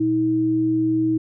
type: tone pair together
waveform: sine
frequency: 121.4 / 318.9 Hz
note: B2 / D#4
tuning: -29 / +43 cents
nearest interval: octave + perfect fourth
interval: 1672 cents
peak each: -28 / -17 dBFS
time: 0-1.18 s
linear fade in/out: 10 ms
effects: none